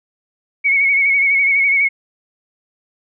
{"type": "tone with vibrato", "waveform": "sine", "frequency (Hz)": 2217, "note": "C#7", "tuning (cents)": 0, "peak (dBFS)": -11, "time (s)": [0.64, 1.89], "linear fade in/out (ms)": 20, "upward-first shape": "sine", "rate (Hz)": 12, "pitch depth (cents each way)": 45, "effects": []}